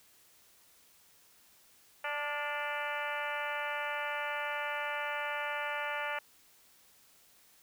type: harmonic tone with a mistuned harmonic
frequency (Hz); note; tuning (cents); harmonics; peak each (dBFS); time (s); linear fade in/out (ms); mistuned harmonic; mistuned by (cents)
293.7; D4; 0; 2 / 3 / 4 / 5 / 6 / 7 / 8 / 9 / 10; -41 / -40 / -43 / -40 / -41 / -44 / -43 / -46 / -48; 2.04-6.19; 5; 5; -38
effects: white hiss -63 dBFS RMS until 7.62 s